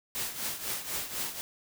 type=noise with tremolo; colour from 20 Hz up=white; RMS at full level=-32 dBFS; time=0.15-1.41 s; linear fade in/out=0 ms; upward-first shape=triangle; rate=4 Hz; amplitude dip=75%; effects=none